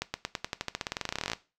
accelerating click train, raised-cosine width 0.2 ms, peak -13 dBFS, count 26, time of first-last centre 0.02-1.333 s, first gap 120 ms, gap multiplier 0.92, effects noise-tail reverb RT60 0.3 s tail -17 dB re dry

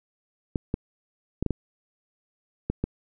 clicks, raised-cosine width 3 ms, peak -12 dBFS, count 7, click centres 0.558 / 0.741 / 1.426 / 1.463 / 1.507 / 2.7 / 2.84 s, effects none

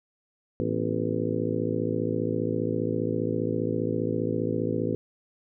harmonic tone with a mistuned harmonic, 55 Hz, A1, in tune, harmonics 2 / 3 / 4 / 5 / 6 / 7 / 8 / 9, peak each -33 / -33 / -33 / -33 / -33 / -33 / -33 / -33 dBFS, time 0.6-4.95 s, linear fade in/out 0 ms, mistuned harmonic 4, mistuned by +150 cents, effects none

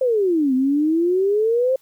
sine exponential two-way sweep, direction down then up, 534 to 253.8 to 534 Hz, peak -15 dBFS, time 0.01-1.76 s, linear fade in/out 5 ms, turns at 0.54 s, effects white hiss -59 dBFS RMS until 1.81 s

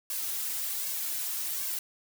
blue noise with flanger, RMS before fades -33 dBFS, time 0.1-1.79 s, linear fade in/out 2 ms, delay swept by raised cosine 1.8 to 4.1 ms, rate 1.3 Hz, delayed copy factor +1, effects none

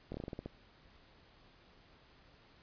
slowing click train, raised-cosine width 2 ms, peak -28 dBFS, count 9, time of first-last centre 0.12-0.46 s, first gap 23 ms, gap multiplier 1.17, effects pink hiss -63 dBFS RMS until 2.62 s + resampled to 11025 Hz

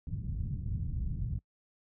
white low-pass noise, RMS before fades -35 dBFS, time 0.07-1.39 s, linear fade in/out 2 ms, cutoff 140 Hz, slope 24 dB/octave, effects noise-tail reverb RT60 0.1 s tail -25 dB re dry

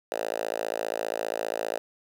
5% pulse tone with high-pass filter, 55 Hz, A1, in tune, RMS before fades -31 dBFS, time 0.12-1.78 s, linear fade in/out 0 ms, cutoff 550 Hz, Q 2.8, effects none

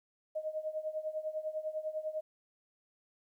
sine tone with tremolo, 622.3 Hz, D#5, in tune, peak -31 dBFS, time 0.35-2.21 s, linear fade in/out 10 ms, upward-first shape triangle, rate 10 Hz, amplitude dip 90%, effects 12-bit

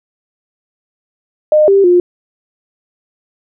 sine tone with pitch steps, 610 / 394.1 / 354.6 Hz, D#5 / G4 / F4, -34 / +9 / +26 cents, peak -5 dBFS, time 1.52-2 s, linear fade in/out 2 ms, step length 160 ms, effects none

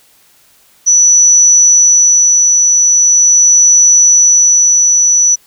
sine tone with tremolo, 5930 Hz, F#8, 3 cents sharp, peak -3 dBFS, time 0.86-5.36 s, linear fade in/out 20 ms, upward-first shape sine, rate 0.42 Hz, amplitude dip 25%, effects white hiss -48 dBFS RMS until 5.46 s

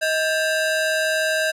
40% pulse ring-modulated tone, 1108.7 Hz, C#6, in tune, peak -15 dBFS, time 0.01-1.52 s, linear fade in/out 20 ms, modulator 477 Hz, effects low-pass 12000 Hz 12 dB/octave

